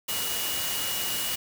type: tone in noise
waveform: sine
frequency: 2900 Hz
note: F#7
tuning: 35 cents flat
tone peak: -34 dBFS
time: 0.08-1.36 s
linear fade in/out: 10 ms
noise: white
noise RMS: -30 dBFS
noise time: 0.08-1.36 s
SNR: -7 dB
effects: none